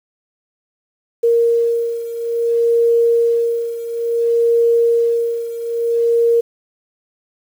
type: beating tone pair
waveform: sine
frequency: 466.2 / 466.78 Hz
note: A#4 / A#4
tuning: 0 / +2 cents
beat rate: 0.58 Hz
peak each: -14 / -18 dBFS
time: 1.23-6.41 s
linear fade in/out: 10 ms
effects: 7-bit